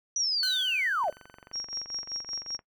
sine linear sweep, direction down, 5920 to 553 Hz, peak -25 dBFS, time 0.16-1.1 s, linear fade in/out 2 ms
sawtooth tone with exponential decay, 1516 Hz, F#6, 42 cents sharp, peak -27 dBFS, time 0.43-1.63 s, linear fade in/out 1 ms, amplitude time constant 260 ms
click train, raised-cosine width 0.5 ms, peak -32 dBFS, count 37, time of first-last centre 1.04-2.592 s, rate 23.2 Hz
sine tone with tremolo, 5588 Hz, F8, in tune, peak -30 dBFS, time 1.53-2.57 s, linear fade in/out 10 ms, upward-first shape triangle, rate 5.2 Hz, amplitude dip 90%
effects noise-tail reverb RT60 0.1 s tail -18 dB re dry

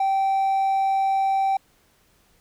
triangle tone, 777 Hz, G5, 16 cents flat, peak -16 dBFS, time 0-1.57 s, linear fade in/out 5 ms, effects tanh soft clip ceiling -12 dBFS + pink hiss -61 dBFS RMS until 2.4 s

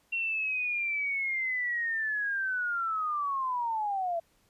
sine linear sweep, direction down, 2740 to 659.3 Hz, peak -28 dBFS, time 0.12-4.2 s, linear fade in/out 10 ms, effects pink hiss -68 dBFS RMS until 4.49 s + resampled to 32000 Hz

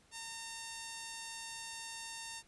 5% pulse tone, 912 Hz, A#5, 38 cents flat, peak -31 dBFS, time 0.11-2.43 s, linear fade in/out 50 ms, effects pink hiss -67 dBFS RMS until 2.47 s + resampled to 24000 Hz

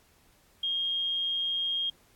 sine tone, 3237 Hz, G#7, 45 cents flat, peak -27 dBFS, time 0.63-1.9 s, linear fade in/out 5 ms, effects pink hiss -63 dBFS RMS until 2.15 s + AAC 64 kbps

